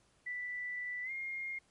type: tone with pitch glide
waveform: sine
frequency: 1975.5 to 2130 Hz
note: B6 to C7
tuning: 0 to +30 cents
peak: -37 dBFS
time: 0.26-1.59 s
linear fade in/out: 10 ms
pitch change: +130 cents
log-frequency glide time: 1.03-1.11 s
effects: pink hiss -70 dBFS RMS until 1.7 s + MP3 48 kbps